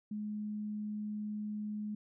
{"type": "tone", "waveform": "sine", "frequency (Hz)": 210.6, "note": "G#3", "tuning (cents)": 24, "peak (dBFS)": -36, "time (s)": [0.11, 1.95], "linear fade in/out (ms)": 5, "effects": []}